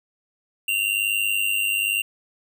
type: tone with amplitude modulation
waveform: square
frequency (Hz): 2772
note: F7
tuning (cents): -14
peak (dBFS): -18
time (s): 0.68-2.02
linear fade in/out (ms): 5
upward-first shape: sine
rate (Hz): 101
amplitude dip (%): 70
effects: none